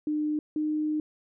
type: tone pair in turn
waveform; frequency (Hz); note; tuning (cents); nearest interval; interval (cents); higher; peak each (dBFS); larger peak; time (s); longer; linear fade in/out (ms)
sine; 302.2 / 305.5; D4 / D#4; +50 / -32; unison; 18; second; -25; neither; 0.07-0.39 / 0.56-1; second; 2
effects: none